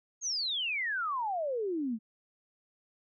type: exponential sweep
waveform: sine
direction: down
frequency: 6645 to 210.5 Hz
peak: -30 dBFS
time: 0.21-1.99 s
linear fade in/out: 50 ms
effects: none